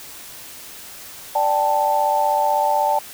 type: chord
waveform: sine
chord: D suspended fourth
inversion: none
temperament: equal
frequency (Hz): 587.3 / 784 / 880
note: D5 / G5 / A5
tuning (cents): 0 / 0 / 0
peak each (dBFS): -22 / -21 / -18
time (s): 1.35-2.99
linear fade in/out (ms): 5
effects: white hiss -38 dBFS RMS until 3.13 s